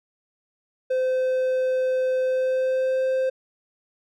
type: tone with pitch glide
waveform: triangle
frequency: 515 to 522.2 Hz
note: C5 to C5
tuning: -28 to -3 cents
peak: -18 dBFS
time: 0.9-3.3 s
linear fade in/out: 10 ms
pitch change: +25 cents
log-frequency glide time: 2.22-3.04 s
effects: none